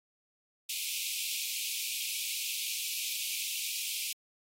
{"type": "high-pass noise", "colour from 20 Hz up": "pink", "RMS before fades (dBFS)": -36, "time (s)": [0.69, 4.13], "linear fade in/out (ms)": 5, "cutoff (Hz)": 2300, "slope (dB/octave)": 96, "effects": ["AAC 48 kbps"]}